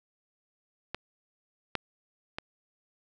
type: clicks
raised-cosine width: 0.3 ms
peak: -17 / -12 / -18 dBFS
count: 3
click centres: 0.946 / 1.753 / 2.385 s
effects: none